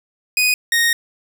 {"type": "tone pair in turn", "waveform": "sawtooth", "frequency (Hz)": [2489, 1861.1], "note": ["D#7", "A#6"], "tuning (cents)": [0, -3], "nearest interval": "perfect fourth", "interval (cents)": 503, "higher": "first", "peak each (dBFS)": -10, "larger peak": "neither", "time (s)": [[0.37, 0.54], [0.72, 0.93]], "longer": "second", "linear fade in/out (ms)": 2, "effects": []}